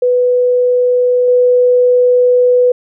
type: tone with level steps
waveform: sine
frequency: 495.2 Hz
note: B4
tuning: 5 cents sharp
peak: -8 / -6 dBFS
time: 0.02-2.72 s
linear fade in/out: 5 ms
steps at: 1.28 s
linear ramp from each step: 2 ms
effects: none